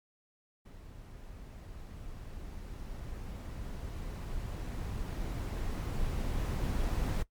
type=noise with level ramp; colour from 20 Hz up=brown; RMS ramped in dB=-49 to -30 dBFS; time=0.65-7.23 s; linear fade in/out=10 ms; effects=noise-tail reverb RT60 0.1 s tail -18 dB re dry + MP3 96 kbps